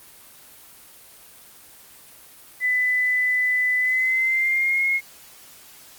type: tone with pitch glide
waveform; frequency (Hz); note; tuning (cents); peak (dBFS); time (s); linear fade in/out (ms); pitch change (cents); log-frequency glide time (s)
sine; 2000 to 2156; B6 to C#7; +21 to -49; -18; 2.6-5.01; 50; +130; 3.79-4.83
effects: white hiss -47 dBFS RMS until 5.98 s + Opus 24 kbps